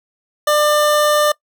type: tone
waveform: 25% pulse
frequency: 597 Hz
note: D5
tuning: 28 cents sharp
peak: -8 dBFS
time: 0.47-1.32 s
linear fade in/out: 5 ms
effects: noise-tail reverb RT60 0.1 s tail -23 dB re dry